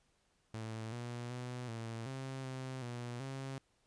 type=tone with pitch steps; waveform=sawtooth; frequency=111.2 / 120.4 / 124.2 / 114.1 / 133 / 130.6 / 121 / 134.4 Hz; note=A2 / B2 / B2 / A#2 / C3 / C3 / B2 / C3; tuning=+19 / -44 / +10 / -37 / +29 / -3 / -35 / +47 cents; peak=-37 dBFS; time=0.54-3.58 s; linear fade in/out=0 ms; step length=380 ms; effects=pink hiss -75 dBFS RMS until 3.86 s + resampled to 22050 Hz